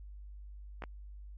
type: clicks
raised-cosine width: 0.5 ms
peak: -26 / -25 dBFS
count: 2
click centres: 0.822 / 0.838 s
effects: added 50 Hz sine -45 dBFS peak until 1.37 s + MP3 32 kbps